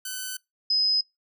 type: tone pair in turn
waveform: 5% pulse / sine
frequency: 1511 / 5053 Hz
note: F#6 / D#8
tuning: +36 / +26 cents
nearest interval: octave + major sixth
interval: 2090 cents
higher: second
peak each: -20 dBFS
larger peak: neither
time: 0.05-0.37 / 0.7-1.01 s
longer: first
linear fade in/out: 5 ms
effects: noise-tail reverb RT60 0.2 s tail -25 dB re dry